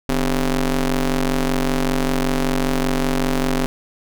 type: ring-modulated tone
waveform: sawtooth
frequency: 138.59 Hz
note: C#3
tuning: in tune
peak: -10 dBFS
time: 0.09-3.66 s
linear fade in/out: 0 ms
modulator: 116 Hz
effects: none